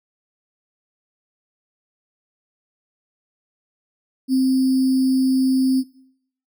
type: tone with sample-and-hold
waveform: sine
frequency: 261.6 Hz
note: C4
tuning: in tune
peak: -14 dBFS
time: 4.28-5.84 s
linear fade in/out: 50 ms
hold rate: 4900 Hz
effects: noise-tail reverb RT60 0.7 s tail -20 dB re dry